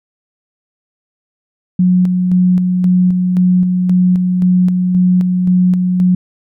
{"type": "tone with tremolo", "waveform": "sine", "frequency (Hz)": 181.6, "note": "F#3", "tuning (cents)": -32, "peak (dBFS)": -7, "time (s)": [1.79, 6.15], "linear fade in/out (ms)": 5, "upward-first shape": "square", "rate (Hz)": 1.9, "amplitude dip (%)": 35, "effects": []}